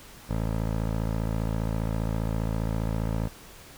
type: tone with low-pass filter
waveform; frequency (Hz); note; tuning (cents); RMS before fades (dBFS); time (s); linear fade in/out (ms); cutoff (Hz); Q
15% pulse; 55; A1; 0; -28; 0.29-3.28; 10; 1200; 0.68
effects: pink hiss -48 dBFS RMS until 3.77 s